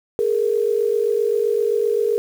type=tone pair together; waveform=sine; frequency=416.4 / 464.1 Hz; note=G#4 / A#4; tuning=+5 / -8 cents; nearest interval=major second; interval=187 cents; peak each=-19 dBFS; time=0.19-2.18 s; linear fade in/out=0 ms; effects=7-bit